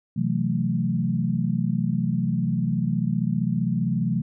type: chord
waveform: sine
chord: F# half-diminished seventh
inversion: second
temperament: equal with one note detuned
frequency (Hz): 129.16 / 164.81 / 185 / 220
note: C3 / E3 / F#3 / A3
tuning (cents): -22 / 0 / 0 / 0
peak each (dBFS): -27 / -26 / -26 / -27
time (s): 0.16-4.22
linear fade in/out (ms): 10
effects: none